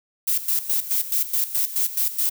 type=noise with tremolo; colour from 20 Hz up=violet; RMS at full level=-21 dBFS; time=0.27-2.3 s; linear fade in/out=10 ms; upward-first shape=square; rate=4.7 Hz; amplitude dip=75%; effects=none